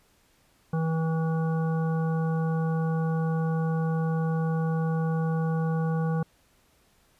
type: harmonic tone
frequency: 161.7 Hz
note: E3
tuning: 33 cents flat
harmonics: 1 / 3 / 5 / 7 / 9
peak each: -24 / -34 / -38 / -41 / -43 dBFS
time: 0.73-6.23 s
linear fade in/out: 5 ms
effects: pink hiss -64 dBFS RMS until 7.19 s + resampled to 32000 Hz